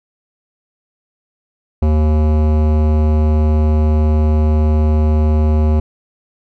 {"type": "tone with hard clipping", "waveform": "sine", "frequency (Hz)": 76.8, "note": "D#2", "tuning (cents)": -22, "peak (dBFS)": -12, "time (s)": [1.82, 5.8], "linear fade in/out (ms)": 5, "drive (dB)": 17, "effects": []}